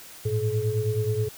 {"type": "tone cluster", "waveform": "sine", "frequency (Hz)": [106.2, 115.6, 428], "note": ["G#2", "A#2", "A4"], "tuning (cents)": [39, -14, -48], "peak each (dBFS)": -27, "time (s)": [0.25, 1.29], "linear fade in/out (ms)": 10, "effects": ["white hiss -45 dBFS RMS until 1.37 s"]}